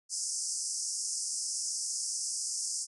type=band-pass noise; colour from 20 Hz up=pink; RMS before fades=-35 dBFS; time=0.09-2.87 s; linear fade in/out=50 ms; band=5000 to 9800 Hz; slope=96 dB/octave; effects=none